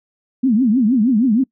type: tone with vibrato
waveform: sine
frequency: 236.2 Hz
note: A#3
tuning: 23 cents sharp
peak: -11 dBFS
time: 0.43-1.44 s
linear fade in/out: 10 ms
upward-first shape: triangle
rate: 6.4 Hz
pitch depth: 290 cents each way
effects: noise-tail reverb RT60 0.1 s tail -23 dB re dry